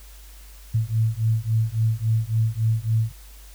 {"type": "beating tone pair", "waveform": "sine", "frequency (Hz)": [110, 113.6], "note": ["A2", "A#2"], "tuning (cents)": [0, -44], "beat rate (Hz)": 3.6, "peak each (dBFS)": -22, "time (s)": [0.74, 3.12], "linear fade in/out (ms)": 10, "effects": ["added 50 Hz sine -42 dBFS peak until 3.54 s", "white hiss -50 dBFS RMS until 3.54 s"]}